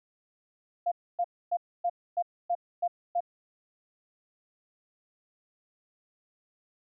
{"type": "tone bursts", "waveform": "sine", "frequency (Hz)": 698.5, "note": "F5", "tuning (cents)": 0, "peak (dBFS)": -24, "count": 8, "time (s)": [0.86, 3.206], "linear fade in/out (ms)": 10, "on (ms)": 57, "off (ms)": 270, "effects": []}